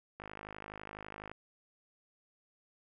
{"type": "click train", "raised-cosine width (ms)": 0.5, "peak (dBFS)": -29, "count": 59, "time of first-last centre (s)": [0.2, 1.315], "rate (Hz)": 52, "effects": []}